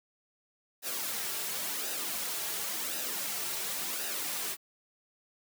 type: noise with flanger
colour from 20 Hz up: white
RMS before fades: -35 dBFS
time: 0.82-4.57 s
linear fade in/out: 50 ms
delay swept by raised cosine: 0.9 to 4 ms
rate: 0.93 Hz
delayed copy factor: -0.55
effects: high-pass 200 Hz 12 dB/octave